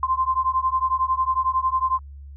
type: beating tone pair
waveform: sine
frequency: 1038 / 1049 Hz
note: C6 / C6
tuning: -14 / +4 cents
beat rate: 11 Hz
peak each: -22 dBFS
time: 0.03-1.99 s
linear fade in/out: 2 ms
effects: added 70 Hz sine -37 dBFS peak until 2.36 s